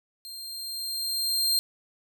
sawtooth tone with level ramp, 4186 Hz, C8, in tune, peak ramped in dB -36 to -18 dBFS, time 0.25-1.59 s, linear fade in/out 0 ms, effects none

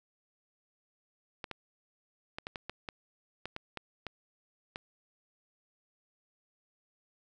clicks, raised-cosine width 0.3 ms, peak -22 dBFS, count 12, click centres 1.442 / 1.513 / 2.385 / 2.469 / 2.558 / 2.696 / 2.888 / 3.456 / 3.564 / 3.773 / 4.067 / 4.759 s, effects none

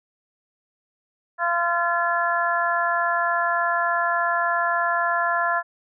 harmonic tone, 343.4 Hz, F4, 29 cents flat, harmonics 2 / 3 / 4 / 5, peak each -25 / -25 / -25 / -25 dBFS, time 1.38-5.63 s, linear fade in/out 50 ms, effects none

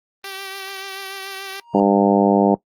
5% pulse tone with vibrato, 388.2 Hz, G4, 17 cents flat, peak -18 dBFS, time 0.24-1.6 s, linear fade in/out 2 ms, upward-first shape triangle, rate 6.9 Hz, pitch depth 32 cents each way
triangle tone with exponential growth, 941 Hz, A#5, 16 cents sharp, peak -24 dBFS, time 1.54-1.8 s, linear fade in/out 2 ms, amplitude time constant 55 ms
harmonic tone, 100 Hz, G2, 35 cents sharp, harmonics 2 / 3 / 4 / 5 / 6 / 7 / 8 / 9, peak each -17 / -19 / -20 / -21 / -22 / -22 / -23 / -24 dBFS, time 1.74-2.55 s, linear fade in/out 5 ms
effects noise-tail reverb RT60 0.1 s tail -20 dB re dry + Opus 24 kbps

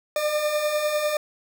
40% pulse beating tone pair, 593 / 603 Hz, D5 / D5, +17 / +46 cents, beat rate 10 Hz, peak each -29 / -22 dBFS, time 0.16-1.17 s, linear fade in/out 2 ms, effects none

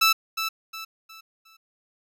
15% pulse tone with echo, 1318.5 Hz, E6, in tune, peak -10 dBFS, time 0.01-0.13 s, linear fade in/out 10 ms, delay 360 ms, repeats 4, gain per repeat -9 dB, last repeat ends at 1.57 s, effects none

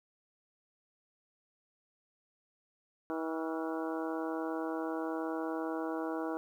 harmonic tone with a mistuned harmonic, 160.9 Hz, E3, 42 cents flat, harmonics 2 / 3 / 4 / 5 / 6 / 7 / 8 / 9, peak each -36 / -40 / -42 / -44 / -46 / -47 / -48 / -49 dBFS, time 3.1-6.37 s, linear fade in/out 0 ms, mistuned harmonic 8, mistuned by +77 cents, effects 11-bit

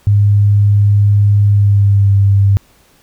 sine tone with pitch glide, 102.3 to 99.27 Hz, G#2 to G2, -26 to +22 cents, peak -6 dBFS, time 0.07-2.57 s, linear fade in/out 0 ms, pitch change -52 cents, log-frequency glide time 1.46-2.14 s, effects pink hiss -50 dBFS RMS until 3.02 s

